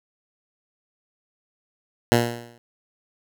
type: tone with exponential decay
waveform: 10% pulse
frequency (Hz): 118.4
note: A#2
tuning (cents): +27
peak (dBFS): -4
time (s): 2.12-2.58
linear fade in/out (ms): 0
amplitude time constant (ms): 100
effects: none